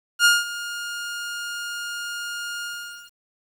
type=tone with ADSR envelope; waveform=sawtooth; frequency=1418 Hz; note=F6; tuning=26 cents sharp; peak=-8 dBFS; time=0.19-3.13 s; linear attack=60 ms; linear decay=190 ms; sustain=-17 dB; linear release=490 ms; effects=low-pass 11000 Hz 12 dB/octave + 8-bit